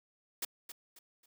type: noise with echo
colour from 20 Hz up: white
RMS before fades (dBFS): -36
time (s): 0.42-0.45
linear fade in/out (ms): 5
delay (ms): 270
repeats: 3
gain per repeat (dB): -10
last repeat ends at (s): 1.26
effects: high-pass 200 Hz 12 dB/octave